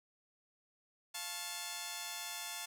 5% pulse chord, F augmented, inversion none, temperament just, 698.5 / 873.1 / 1091.3 Hz, F5 / A5 / C#6, 0 / -14 / -27 cents, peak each -35 / -32 / -36 dBFS, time 1.14-2.66 s, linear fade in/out 10 ms, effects none

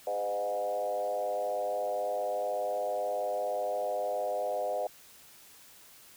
sine tone with frequency modulation, 613 Hz, D#5, 26 cents flat, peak -29 dBFS, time 0.07-4.87 s, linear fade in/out 2 ms, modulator 103 Hz, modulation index 1.3, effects white hiss -55 dBFS RMS until 6.16 s

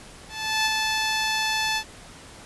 10% pulse tone with ADSR envelope, 873 Hz, A5, 14 cents flat, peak -11 dBFS, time 0.28-1.84 s, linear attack 380 ms, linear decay 21 ms, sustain -3 dB, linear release 71 ms, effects pink hiss -45 dBFS RMS until 2.45 s + resampled to 24000 Hz

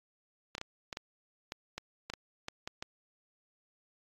clicks, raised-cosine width 0.2 ms, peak -21 dBFS, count 12, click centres 0.551 / 0.581 / 0.614 / 0.928 / 0.971 / 1.521 / 1.78 / 2.1 / 2.137 / 2.484 / 2.675 / 2.825 s, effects AAC 32 kbps

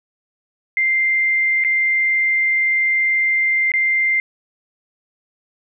sine tone with dropouts, 2093 Hz, C7, in tune, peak -14 dBFS, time 0.77-4.2 s, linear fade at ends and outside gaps 1 ms, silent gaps 1.639-1.647 / 3.718-3.738 s, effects none

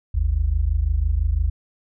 sine tone pair together, 51.05 / 77 Hz, G#1 / D#2, -29 / -17 cents, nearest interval perfect fifth, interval 712 cents, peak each -20 dBFS, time 0.14-1.5 s, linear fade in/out 10 ms, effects none

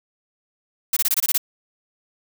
blue noise bursts, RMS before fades -19 dBFS, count 8, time 0.93-1.379 s, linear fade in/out 5 ms, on 36 ms, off 23 ms, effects none

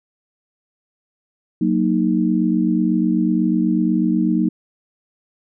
sine chord, D# minor, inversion first, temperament equal, 185 / 233.1 / 311.1 Hz, F#3 / A#3 / D#4, 0 / 0 / 0 cents, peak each -19 dBFS, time 1.61-4.49 s, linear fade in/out 5 ms, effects none

